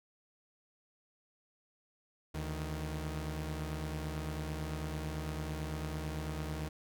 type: tone pair together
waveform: sawtooth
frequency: 73.7 / 156.38 Hz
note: D2 / D#3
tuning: +7 / +9 cents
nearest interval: octave + minor second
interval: 1302 cents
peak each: -35 / -36 dBFS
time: 2.34-6.69 s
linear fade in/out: 10 ms
effects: none